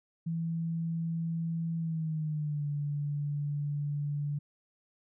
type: tone with pitch glide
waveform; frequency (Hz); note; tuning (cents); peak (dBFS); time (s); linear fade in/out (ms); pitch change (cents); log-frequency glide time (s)
sine; 165.2 to 145.49; E3 to D3; +4 to -16; -30; 0.26-4.39; 10; -220; 1.78-2.66
effects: none